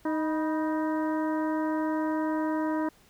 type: harmonic tone with a mistuned harmonic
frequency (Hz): 311.1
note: D#4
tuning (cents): 0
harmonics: 1 / 2 / 3 / 4 / 5 / 6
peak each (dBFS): -27 / -34 / -34 / -42 / -42 / -45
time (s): 0.05-2.89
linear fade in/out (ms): 5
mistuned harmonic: 3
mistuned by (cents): +66
effects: pink hiss -60 dBFS RMS until 3.09 s